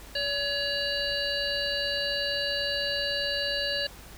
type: harmonic tone with a mistuned harmonic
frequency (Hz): 570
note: C#5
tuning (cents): +48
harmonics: 1 / 3 / 5 / 7 / 8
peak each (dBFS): -33 / -33 / -33 / -33 / -33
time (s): 0.15-3.87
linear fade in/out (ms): 5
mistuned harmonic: 3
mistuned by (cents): -24
effects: added 50 Hz sine -48 dBFS peak until 4.17 s + pink hiss -48 dBFS RMS until 4.17 s